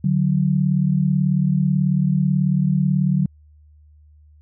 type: tone pair together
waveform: sine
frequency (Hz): 147.23 / 185.5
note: D3 / F#3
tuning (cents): +5 / +5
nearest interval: major third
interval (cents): 400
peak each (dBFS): -18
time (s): 0.04-3.26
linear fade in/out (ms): 5
effects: added 75 Hz sine -47 dBFS peak until 4.41 s